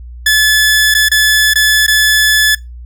sawtooth tone with dropouts, 1725 Hz, A6, 35 cents flat, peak -3 dBFS, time 0.26-2.55 s, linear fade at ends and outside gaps 5 ms, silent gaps 0.942-0.948 / 1.087-1.115 / 1.537-1.556 / 1.866-1.879 s, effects noise-tail reverb RT60 0.2 s tail -21 dB re dry + added 60 Hz sine -27 dBFS peak until 2.85 s

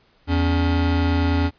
square tone pair together, 83.8 / 281.9 Hz, E2 / C#4, +29 / +29 cents, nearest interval octave + major sixth, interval 2100 cents, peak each -19 / -23 dBFS, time 0.27-1.51 s, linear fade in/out 50 ms, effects pink hiss -59 dBFS RMS until 1.58 s + resampled to 11025 Hz

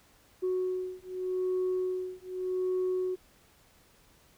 sine beating tone pair, 368.4 / 369.24 Hz, F#4 / F#4, -7 / -4 cents, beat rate 0.84 Hz, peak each -31 dBFS, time 0.42-3.16 s, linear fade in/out 20 ms, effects tanh soft clip ceiling -24 dBFS + pink hiss -62 dBFS RMS until 4.37 s

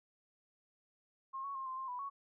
sine tone with pitch steps, 1070 / 1113 / 1066 / 1042 / 1058 / 989 / 1112 Hz, C6 / C#6 / C6 / C6 / C6 / B5 / C#6, +38 / +7 / +32 / -7 / +19 / +2 / +5 cents, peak -39 dBFS, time 1.33-2.1 s, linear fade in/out 20 ms, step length 110 ms, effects none

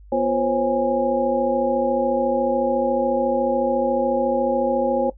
sine tone cluster, 245.1 / 349.9 / 505 / 539 / 823 Hz, B3 / F4 / B4 / C#5 / G#5, -13 / +3 / +39 / -49 / -16 cents, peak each -25 / -27 / -27 / -19 / -25 dBFS, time 0.12-5.1 s, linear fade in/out 5 ms, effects noise-tail reverb RT60 0.1 s tail -18 dB re dry + added 50 Hz sine -42 dBFS peak until 5.17 s

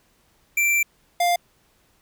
square tone pair in turn, 2349 / 700.4 Hz, D7 / F5, 0 / +5 cents, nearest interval octave + major sixth, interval 2095 cents, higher first, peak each -18 dBFS, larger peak neither, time 0.57-0.83 / 1.2-1.36 s, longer first, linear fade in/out 5 ms, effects pink hiss -62 dBFS RMS until 2.01 s

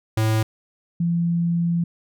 square / sine tone pair in turn, 110 / 170.27 Hz, A2 / F3, 0 / -44 cents, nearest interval minor sixth, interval 756 cents, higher second, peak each -18 dBFS, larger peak neither, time 0.17-0.43 / 1-1.84 s, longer second, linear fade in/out 5 ms, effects none

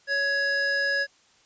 square tone pair together, 558 / 1674 Hz, C#5 / G#6, +11 / +13 cents, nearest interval octave + perfect fifth, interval 1902 cents, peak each -32 / -25 dBFS, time 0.07-1.07 s, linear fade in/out 50 ms, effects white hiss -60 dBFS RMS until 1.45 s + resampled to 16000 Hz

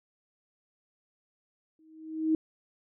sine tone with exponential growth, 316.5 Hz, D#4, 30 cents sharp, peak -20 dBFS, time 1.79-2.35 s, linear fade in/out 2 ms, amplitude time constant 120 ms, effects none

